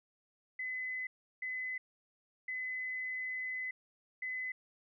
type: tone bursts at uneven times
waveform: sine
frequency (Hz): 2022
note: B6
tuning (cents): +40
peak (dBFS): -36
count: 4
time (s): 0.59-1.07 / 1.42-1.78 / 2.48-3.71 / 4.22-4.52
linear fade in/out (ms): 5
effects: none